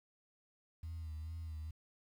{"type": "tone with vibrato", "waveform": "sine", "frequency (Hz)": 80.2, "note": "E2", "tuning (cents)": -47, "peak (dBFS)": -40, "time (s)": [0.83, 1.71], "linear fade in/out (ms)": 5, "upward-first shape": "sine", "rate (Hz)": 2.3, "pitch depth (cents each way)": 56, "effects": ["tanh soft clip ceiling -38 dBFS", "11-bit"]}